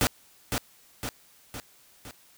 pink noise with echo, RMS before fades -23 dBFS, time 0.01-0.07 s, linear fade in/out 0 ms, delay 510 ms, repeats 4, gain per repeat -5 dB, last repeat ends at 2.11 s, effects white hiss -58 dBFS RMS until 2.37 s

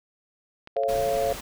clicks, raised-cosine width 0.3 ms, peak -26 dBFS, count 3, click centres 0.674 / 0.767 / 0.835 s
sine chord, A augmented, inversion none, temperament just, 440 / 550 / 687.5 Hz, A4 / C#5 / E#5, 0 / -14 / -27 cents, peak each -29 / -25 / -26 dBFS, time 0.76-1.33 s, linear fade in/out 5 ms
pink noise, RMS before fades -36 dBFS, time 0.88-1.41 s, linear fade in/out 10 ms
effects none

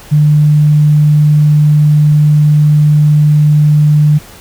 sine tone, 150 Hz, D3, 37 cents sharp, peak -4 dBFS, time 0.11-4.19 s, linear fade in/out 20 ms, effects pink hiss -35 dBFS RMS until 4.4 s

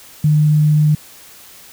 sine tone, 151.3 Hz, D#3, 48 cents flat, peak -9 dBFS, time 0.24-0.95 s, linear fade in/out 5 ms, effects white hiss -41 dBFS RMS until 1.72 s

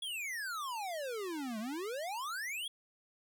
square exponential two-way sweep, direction down then up, 3415 to 207.7 to 3415 Hz, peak -38 dBFS, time 0.02-2.68 s, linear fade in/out 5 ms, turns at 1.59 s, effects none

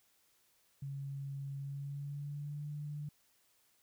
sine tone with pitch glide, 138.59 to 147.68 Hz, C#3 to D3, 0 to +10 cents, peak -39 dBFS, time 0.82-3.09 s, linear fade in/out 5 ms, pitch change +110 cents, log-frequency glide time 1.58-2.67 s, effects white hiss -72 dBFS RMS until 3.82 s

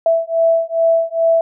sine beating tone pair, 659.3 / 661.7 Hz, E5 / E5, 0 / +6 cents, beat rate 2.4 Hz, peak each -15 dBFS, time 0.06-1.41 s, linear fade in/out 2 ms, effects none

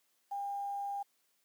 sine tone with quantisation, 803 Hz, G5, 41 cents sharp, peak -35 dBFS, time 0.31-1.03 s, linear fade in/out 10 ms, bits 10, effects white hiss -75 dBFS RMS until 1.44 s + high-pass 200 Hz 12 dB/octave

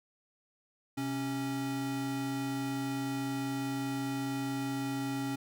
square tone pair together, 130 / 274.9 Hz, C3 / C#4, -11 / -14 cents, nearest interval octave + minor second, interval 1297 cents, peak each -40 / -34 dBFS, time 0.97-5.36 s, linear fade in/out 10 ms, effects none

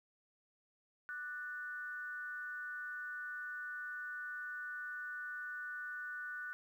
sine tone with amplitude modulation, 1480 Hz, F#6, in tune, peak -38 dBFS, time 1.09-6.53 s, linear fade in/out 0 ms, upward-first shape sine, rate 298 Hz, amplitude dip 65%, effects 12-bit

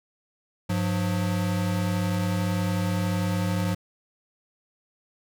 square tone pair together, 100.61 / 178.9 Hz, G2 / F3, +46 / +42 cents, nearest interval minor seventh, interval 996 cents, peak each -27 dBFS, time 0.69-3.75 s, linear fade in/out 10 ms, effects none

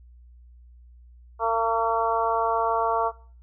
harmonic tone, 227.2 Hz, A#3, 44 cents flat, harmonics 2 / 3 / 4 / 5 / 6, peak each -28 / -27 / -25 / -26 / -32 dBFS, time 1.39-3.12 s, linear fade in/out 50 ms, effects noise-tail reverb RT60 0.5 s tail -21 dB re dry + added 60 Hz sine -47 dBFS peak until 3.42 s

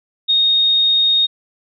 sine tone, 3715 Hz, A#7, 7 cents flat, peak -11 dBFS, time 0.28-1.27 s, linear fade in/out 20 ms, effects none

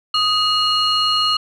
sine tone cluster, 1250 / 2887 / 4249 Hz, D#6 / F#7 / C8, +8 / -43 / +26 cents, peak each -18 dBFS, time 0.14-1.37 s, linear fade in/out 5 ms, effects tanh soft clip ceiling -8 dBFS

